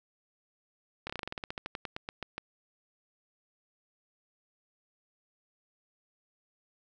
slowing click train, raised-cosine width 0.3 ms, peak -20 dBFS, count 19, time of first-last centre 1.07-2.38 s, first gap 26 ms, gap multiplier 1.11, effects none

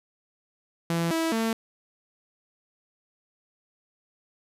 sawtooth tone with pitch steps, 167.9 / 326.3 / 225.3 Hz, E3 / E4 / A3, +32 / -18 / +41 cents, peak -20 dBFS, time 0.9-1.53 s, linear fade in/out 2 ms, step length 210 ms, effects resampled to 32000 Hz

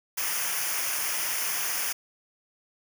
white noise with comb filter, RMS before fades -29 dBFS, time 0.17-1.93 s, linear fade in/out 10 ms, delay 0.25 ms, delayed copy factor -0.75, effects none

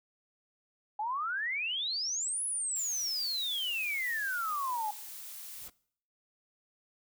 sine exponential two-way sweep, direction up then down, 820 to 10548 to 820 Hz, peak -31 dBFS, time 0.99-4.91 s, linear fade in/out 5 ms, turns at 2.44 s
blue noise, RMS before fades -45 dBFS, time 2.76-5.68 s, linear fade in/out 2 ms
pink noise with exponential growth, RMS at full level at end -50 dBFS, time 5.47-5.7 s, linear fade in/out 5 ms, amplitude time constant 49 ms
effects noise-tail reverb RT60 0.6 s tail -21 dB re dry

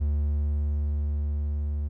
triangle tone with level ramp, 73.42 Hz, D2, in tune, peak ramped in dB -20 to -24 dBFS, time 0-1.89 s, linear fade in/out 20 ms, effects none

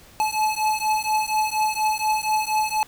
square beating tone pair, 859 / 863.2 Hz, A5 / A5, -42 / -33 cents, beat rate 4.2 Hz, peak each -24 dBFS, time 0.2-2.83 s, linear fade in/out 0 ms, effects pink hiss -49 dBFS RMS until 2.87 s

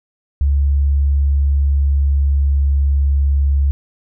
sine tone with pitch glide, 70.3 to 69.81 Hz, C#2 to C#2, +25 to +13 cents, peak -11 dBFS, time 0.41-3.71 s, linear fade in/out 0 ms, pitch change -12 cents, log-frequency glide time 0.88-2.75 s, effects none

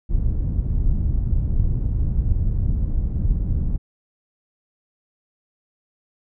pink low-pass noise, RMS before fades -20 dBFS, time 0.09-3.78 s, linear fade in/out 20 ms, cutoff 110 Hz, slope 12 dB/octave, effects none

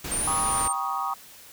pink noise, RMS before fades -33 dBFS, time 0.04-0.68 s, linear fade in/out 5 ms
sine linear two-way sweep, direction up then down, 8640 to 10110 to 8640 Hz, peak -25 dBFS, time 0.11-0.73 s, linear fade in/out 10 ms, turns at 0.32 s
sine chord, Eb dominant seventh, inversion first, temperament equal with one note detuned, 784 / 951.9 / 1108.7 / 1244.5 Hz, G5 / Bb5 / Db6 / Eb6, 0 / +36 / 0 / 0 cents, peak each -32 / -32 / -31 / -30 dBFS, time 0.27-1.14 s, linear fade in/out 5 ms
effects white hiss -48 dBFS RMS until 1.52 s

